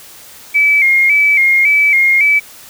sine tone with vibrato, 2217 Hz, C#7, in tune, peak -7 dBFS, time 0.54-2.4 s, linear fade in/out 20 ms, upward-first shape square, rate 1.8 Hz, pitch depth 64 cents each way, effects white hiss -37 dBFS RMS until 2.69 s

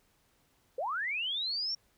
sine linear sweep, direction up, 466.6 to 5588 Hz, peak -31 dBFS, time 0.78-1.75 s, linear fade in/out 5 ms, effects pink hiss -70 dBFS RMS until 1.97 s

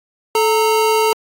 square tone pair together, 435.1 / 921.9 Hz, A4 / A#5, -19 / -19 cents, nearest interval octave + minor second, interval 1300 cents, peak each -15 / -17 dBFS, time 0.35-1.13 s, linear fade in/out 2 ms, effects AAC 64 kbps

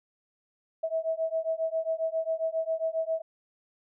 sine beating tone pair, 644 / 651.4 Hz, E5 / E5, -41 / -21 cents, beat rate 7.4 Hz, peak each -30 dBFS, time 0.83-3.22 s, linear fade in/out 10 ms, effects none

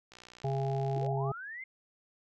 click train, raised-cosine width 0.2 ms, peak -34 dBFS, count 58, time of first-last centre 0.12-1.064 s, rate 60.4 Hz
harmonic tone, 136.2 Hz, C#3, 30 cents flat, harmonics 1 / 3 / 5 / 6, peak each -31 / -36 / -38 / -39 dBFS, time 0.44-1.32 s, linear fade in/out 5 ms
sine linear sweep, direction up, 298.1 to 2136 Hz, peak -40 dBFS, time 0.96-1.64 s, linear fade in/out 5 ms
effects none

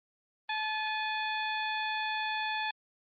harmonic tone with a mistuned harmonic, 865 Hz, A5, 30 cents flat, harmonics 1 / 2 / 3 / 4 / 5, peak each -34 / -36 / -38 / -40 / -46 dBFS, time 0.49-2.71 s, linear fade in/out 5 ms, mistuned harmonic 3, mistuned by -72 cents, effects Opus 24 kbps

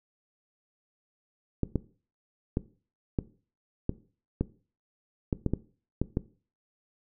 clicks, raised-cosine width 3 ms, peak -13 dBFS, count 11, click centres 1.633 / 1.757 / 2.571 / 3.188 / 3.894 / 4.41 / 5.328 / 5.463 / 5.536 / 6.016 / 6.171 s, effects noise-tail reverb RT60 0.4 s tail -18 dB re dry

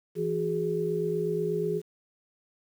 sine tone cluster, 167.2 / 370.7 / 418.9 Hz, E3 / F#4 / G#4, +25 / +3 / +15 cents, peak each -32 / -32 / -28 dBFS, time 0.15-1.82 s, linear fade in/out 50 ms, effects 9-bit

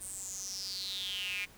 square tone with high-pass filter sweep, 96 Hz, G2, 36 cents flat, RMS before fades -39 dBFS, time 0-1.46 s, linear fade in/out 20 ms, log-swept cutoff 9200 to 2300 Hz, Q 8.6, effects pink hiss -57 dBFS RMS until 1.57 s

